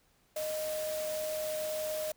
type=tone in noise; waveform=sine; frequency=619 Hz; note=D#5; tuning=9 cents flat; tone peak=-33 dBFS; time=0.36-2.12 s; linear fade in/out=5 ms; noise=white; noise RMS=-42 dBFS; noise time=0.36-2.12 s; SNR=+6 dB; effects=pink hiss -69 dBFS RMS until 2.16 s